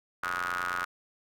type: ring-modulated tone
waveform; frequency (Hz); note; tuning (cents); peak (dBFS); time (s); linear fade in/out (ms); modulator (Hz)
sawtooth; 89.1; F2; +35; -23; 0.23-0.85; 5; 1350
effects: none